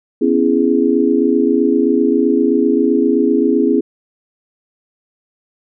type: chord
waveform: sine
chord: C# minor seventh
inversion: third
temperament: just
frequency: 249.5 / 277.2 / 332.6 / 415.8 Hz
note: B3 / C#4 / E4 / G#4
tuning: +18 / 0 / +16 / +2 cents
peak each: -16 dBFS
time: 0.21-3.81 s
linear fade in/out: 10 ms
effects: none